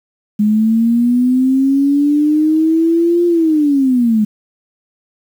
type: linear two-way sweep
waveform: sine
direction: up then down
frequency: 207.8 to 349.2 to 207.8 Hz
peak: -9 dBFS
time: 0.39-4.25 s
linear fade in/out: 10 ms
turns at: 3.26 s
effects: 7-bit